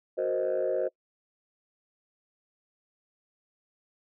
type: chord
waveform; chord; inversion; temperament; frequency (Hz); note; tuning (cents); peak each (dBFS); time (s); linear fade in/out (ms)
sine; C half-diminished seventh; second; equal; 370 / 466.2 / 523.3 / 622.3; Gb4 / Bb4 / C5 / Eb5; 0 / 0 / 0 / 0; -31 / -32 / -28 / -30; 0.17-0.89; 20
effects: noise-tail reverb RT60 0.1 s tail -25 dB re dry + tanh soft clip ceiling -20 dBFS